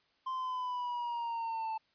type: exponential sweep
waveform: triangle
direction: down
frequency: 1046.5 to 880 Hz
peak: -32 dBFS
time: 0.26-1.78 s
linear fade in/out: 10 ms
effects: white hiss -72 dBFS RMS until 1.94 s + resampled to 11025 Hz